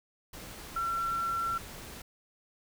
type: tone in noise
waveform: sine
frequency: 1355 Hz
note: E6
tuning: 47 cents sharp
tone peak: -29 dBFS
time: 0.76-1.58 s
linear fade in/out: 5 ms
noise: pink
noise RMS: -45 dBFS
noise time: 0.33-2.02 s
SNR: +13 dB
effects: none